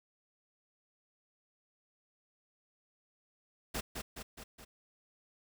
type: noise with echo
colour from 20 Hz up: pink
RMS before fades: -37 dBFS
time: 3.74-3.81 s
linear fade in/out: 10 ms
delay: 210 ms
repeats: 4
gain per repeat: -4 dB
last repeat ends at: 4.65 s
effects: none